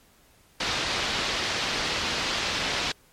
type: low-pass noise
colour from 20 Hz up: white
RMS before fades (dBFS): -28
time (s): 0.6-2.92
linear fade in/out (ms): 5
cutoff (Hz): 4800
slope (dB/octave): 24
effects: pink hiss -59 dBFS RMS until 3.12 s + MP3 64 kbps